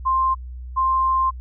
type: tone pair in turn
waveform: sine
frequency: 1051 / 1051 Hz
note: C6 / C6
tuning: +7 / +7 cents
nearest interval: unison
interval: 0 cents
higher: neither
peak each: -16 dBFS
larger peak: neither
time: 0.05-0.35 / 0.76-1.31 s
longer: second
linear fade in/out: 20 ms
effects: added 62 Hz sine -31 dBFS peak until 1.4 s